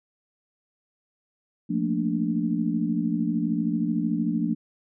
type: chord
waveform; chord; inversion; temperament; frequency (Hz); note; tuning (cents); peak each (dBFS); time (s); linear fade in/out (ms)
sine; Bb major seventh; second; equal; 174.61 / 220 / 233.1 / 293.7; F3 / A3 / Bb3 / D4; 0 / 0 / 0 / 0; -28; 1.69-4.55; 20
effects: none